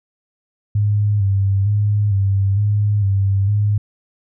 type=tone with vibrato; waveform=sine; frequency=100.9 Hz; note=G#2; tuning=49 cents flat; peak=-13 dBFS; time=0.75-3.78 s; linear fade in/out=5 ms; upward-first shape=square; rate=1.1 Hz; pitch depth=48 cents each way; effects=none